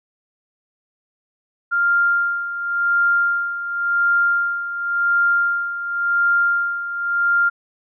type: tone with tremolo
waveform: sine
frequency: 1396.9 Hz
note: F6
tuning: in tune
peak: -13 dBFS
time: 1.71-7.5 s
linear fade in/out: 20 ms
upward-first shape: sine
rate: 0.92 Hz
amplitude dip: 70%
effects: none